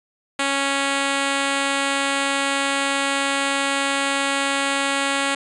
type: tone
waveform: 5% pulse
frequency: 276.8 Hz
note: C#4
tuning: 2 cents flat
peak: -8 dBFS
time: 0.39-5.35 s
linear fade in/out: 5 ms
effects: resampled to 24000 Hz